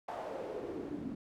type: noise with band-pass filter sweep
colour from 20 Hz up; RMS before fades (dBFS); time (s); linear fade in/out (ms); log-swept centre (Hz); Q
pink; -41; 0.08-1.15; 5; 760 to 230; 3.9
effects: none